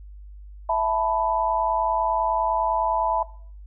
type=chord; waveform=sine; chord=E suspended fourth; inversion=none; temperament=just; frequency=659.3 / 879 / 988.9 Hz; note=E5 / A5 / B5; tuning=0 / -2 / +2 cents; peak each=-24 dBFS; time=0.69-3.23 s; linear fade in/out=5 ms; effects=noise-tail reverb RT60 0.5 s tail -19 dB re dry + added 50 Hz sine -39 dBFS peak until 3.66 s